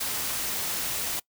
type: noise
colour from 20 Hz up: white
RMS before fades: -30 dBFS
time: 0-1.2 s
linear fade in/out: 10 ms
effects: noise-tail reverb RT60 0.1 s tail -23 dB re dry